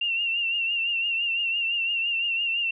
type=tone with vibrato; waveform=sine; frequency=2758 Hz; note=F7; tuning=22 cents flat; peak=-23 dBFS; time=0.01-2.71 s; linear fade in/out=5 ms; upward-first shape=triangle; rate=5.9 Hz; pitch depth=62 cents each way; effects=none